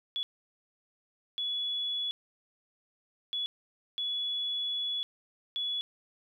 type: tone bursts at uneven times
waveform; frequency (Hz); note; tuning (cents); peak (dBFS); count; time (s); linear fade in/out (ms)
sine; 3400; G#7; +40; -30; 5; 0.16-0.23 / 1.38-2.11 / 3.33-3.46 / 3.98-5.03 / 5.56-5.81; 0
effects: 11-bit